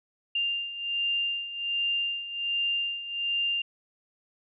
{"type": "beating tone pair", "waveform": "sine", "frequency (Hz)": [2794, 2795.3], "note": ["F7", "F7"], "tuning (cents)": [0, 1], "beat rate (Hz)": 1.3, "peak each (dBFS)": [-33, -28], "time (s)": [0.35, 3.62], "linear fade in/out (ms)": 5, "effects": []}